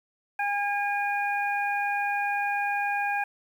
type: harmonic tone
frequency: 813 Hz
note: G#5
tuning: 37 cents flat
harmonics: 1 / 2 / 3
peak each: -27 / -30 / -32 dBFS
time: 0.39-3.24 s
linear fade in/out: 5 ms
effects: 9-bit